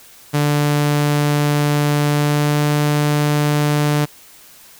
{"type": "tone with pitch glide", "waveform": "sawtooth", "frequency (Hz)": [146.83, 147.94], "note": ["D3", "D3"], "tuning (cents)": [0, 13], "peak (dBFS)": -10, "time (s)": [0.33, 4.06], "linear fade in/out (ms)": 20, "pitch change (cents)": 13, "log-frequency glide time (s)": [2.12, 2.64], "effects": ["white hiss -44 dBFS RMS until 4.79 s"]}